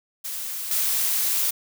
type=noise with level steps; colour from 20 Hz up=blue; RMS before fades=-31 / -23 dBFS; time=0.24-1.51 s; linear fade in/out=10 ms; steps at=0.71 s; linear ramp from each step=2 ms; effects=none